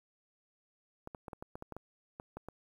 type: clicks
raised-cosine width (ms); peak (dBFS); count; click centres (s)
1; -29; 12; 1.074 / 1.148 / 1.282 / 1.332 / 1.425 / 1.555 / 1.624 / 1.723 / 1.766 / 2.199 / 2.37 / 2.486
effects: 10-bit